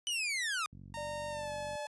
sawtooth linear sweep, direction down, 3011 to 1200 Hz, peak -29 dBFS, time 0.07-0.66 s, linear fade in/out 0 ms
click train, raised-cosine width 5 ms, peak -38 dBFS, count 49, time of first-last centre 0.73-1.753 s, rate 46.9 Hz
sawtooth tone with pitch glide, 921 to 859.3 Hz, A#5 to A5, -21 to -41 cents, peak -37 dBFS, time 0.94-1.87 s, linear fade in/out 2 ms, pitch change -120 cents, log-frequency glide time 1.29-1.52 s
sine tone, 593 Hz, D5, 17 cents sharp, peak -39 dBFS, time 0.97-1.86 s, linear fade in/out 5 ms
effects high-pass 60 Hz 12 dB/octave + resampled to 24000 Hz

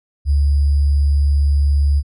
sine tone with sample-and-hold, 71.3 Hz, C#2, 49 cents sharp, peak -11 dBFS, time 0.25-2.03 s, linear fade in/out 50 ms, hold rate 4900 Hz, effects resampled to 24000 Hz

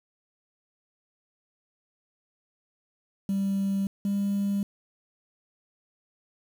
sine tone pair in turn, 196 / 200.1 Hz, G3 / G3, 0 / +36 cents, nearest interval unison, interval 36 cents, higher second, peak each -22 dBFS, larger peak neither, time 3.29-3.87 / 4.05-4.63 s, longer neither, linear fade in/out 2 ms, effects tanh soft clip ceiling -22 dBFS + 8-bit

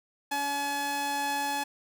sawtooth tone pair together, 284.1 / 851.3 Hz, C#4 / G#5, +43 / +43 cents, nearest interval octave + perfect fifth, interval 1900 cents, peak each -34 / -25 dBFS, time 0.31-1.64 s, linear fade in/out 10 ms, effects none

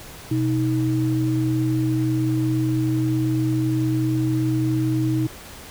sine tone pair together, 125.29 / 315.7 Hz, B2 / D#4, +25 / +25 cents, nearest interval octave + major third, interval 1600 cents, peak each -21 dBFS, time 0.31-5.27 s, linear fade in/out 5 ms, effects pink hiss -40 dBFS RMS until 5.7 s

